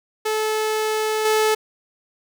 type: tone with level steps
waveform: sawtooth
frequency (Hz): 433.4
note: A4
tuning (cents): -26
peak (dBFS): -16 / -12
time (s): 0.25-1.55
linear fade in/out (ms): 10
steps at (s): 1.25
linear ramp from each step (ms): 5
effects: none